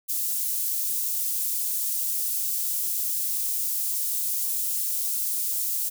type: high-pass noise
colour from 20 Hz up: white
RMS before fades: -27 dBFS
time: 0.08-5.9 s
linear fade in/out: 20 ms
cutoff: 8400 Hz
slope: 12 dB/octave
effects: none